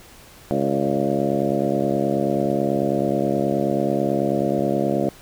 harmonic tone with a mistuned harmonic, 69.3 Hz, C#2, in tune, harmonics 2 / 3 / 4 / 5 / 6 / 7 / 8 / 9 / 10, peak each -29 / -25 / -26 / -25 / -29 / -30 / -26 / -30 / -29 dBFS, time 0.51-5.09 s, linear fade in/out 0 ms, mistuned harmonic 8, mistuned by +31 cents, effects pink hiss -46 dBFS RMS until 5.21 s

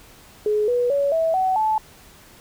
sine tone with pitch steps, 422.2 / 487.8 / 563.6 / 651.1 / 752.3 / 869.1 Hz, G#4 / B4 / C#5 / E5 / F#5 / A5, +29 / -21 / +29 / -22 / +29 / -22 cents, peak -17 dBFS, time 0.46-1.78 s, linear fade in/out 2 ms, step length 220 ms, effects pink hiss -48 dBFS RMS until 2.4 s

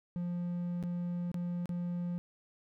triangle tone with dropouts, 175.2 Hz, F3, 6 cents sharp, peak -31 dBFS, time 0.16-2.18 s, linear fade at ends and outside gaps 0 ms, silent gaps 0.827-0.837 / 1.316-1.343 / 1.657-1.692 s, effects none

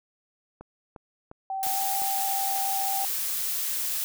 click train, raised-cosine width 1 ms, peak -28 dBFS, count 5, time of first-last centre 0.61-2.018 s, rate 2.84 Hz
sine tone with pitch glide, 771 to 782.7 Hz, G5 to G5, -29 to -3 cents, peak -28 dBFS, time 1.5-3.05 s, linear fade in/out 2 ms, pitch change +26 cents, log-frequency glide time 1.66-1.77 s
blue noise, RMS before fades -29 dBFS, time 1.63-4.04 s, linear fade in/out 0 ms
effects none

